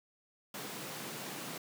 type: high-pass noise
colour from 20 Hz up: pink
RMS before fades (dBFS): -43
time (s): 0.54-1.58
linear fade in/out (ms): 5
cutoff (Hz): 130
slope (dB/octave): 48
effects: none